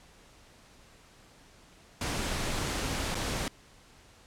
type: noise with dropouts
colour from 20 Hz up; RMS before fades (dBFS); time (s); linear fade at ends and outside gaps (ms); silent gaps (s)
pink; -32; 2.01-3.48; 2; 3.146-3.152
effects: pink hiss -57 dBFS RMS until 4.26 s + low-pass 9000 Hz 12 dB/octave